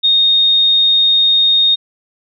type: tone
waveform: sine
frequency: 3700 Hz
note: A#7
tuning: 14 cents flat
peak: -8 dBFS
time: 0.03-1.76 s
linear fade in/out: 20 ms
effects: none